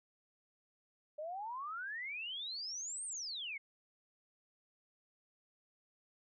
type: exponential two-way sweep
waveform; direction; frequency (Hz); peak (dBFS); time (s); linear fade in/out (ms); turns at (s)
sine; up then down; 587.3 to 8940 to 2107; -40; 1.18-3.58; 10; 3.05
effects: none